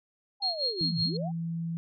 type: linear two-way sweep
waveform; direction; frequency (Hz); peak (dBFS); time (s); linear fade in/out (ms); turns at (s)
sine; down then up; 826 to 92.5 to 826; -34; 0.4-1.32; 50; 1.01
type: tone with tremolo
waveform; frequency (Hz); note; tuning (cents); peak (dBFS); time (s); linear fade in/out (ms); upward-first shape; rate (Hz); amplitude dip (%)
sine; 4255; C8; +28; -25; 0.42-1.17; 5; sine; 5.3; 85
type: tone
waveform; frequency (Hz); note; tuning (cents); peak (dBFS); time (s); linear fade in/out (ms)
sine; 166.4; E3; +17; -30; 0.81-1.77; 0
effects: none